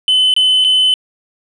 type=tone with dropouts; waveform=sine; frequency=3031 Hz; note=F#7; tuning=41 cents sharp; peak=-6 dBFS; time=0.08-0.94 s; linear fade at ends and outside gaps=1 ms; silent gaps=0.34-0.364 / 0.642-0.647 s; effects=tanh soft clip ceiling -7 dBFS